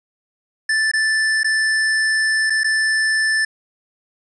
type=tone with dropouts; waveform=square; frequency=1759 Hz; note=A6; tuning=1 cent flat; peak=-16 dBFS; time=0.69-3.45 s; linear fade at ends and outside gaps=5 ms; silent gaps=0.916-0.935 / 1.433-1.444 / 2.499-2.503 / 2.635-2.643 s; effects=resampled to 22050 Hz